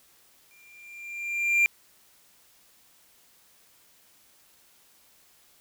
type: tone with exponential growth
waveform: triangle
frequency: 2383 Hz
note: D7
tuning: 25 cents sharp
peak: -15 dBFS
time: 0.51-1.66 s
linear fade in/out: 0 ms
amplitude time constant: 250 ms
effects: white hiss -60 dBFS RMS until 5.6 s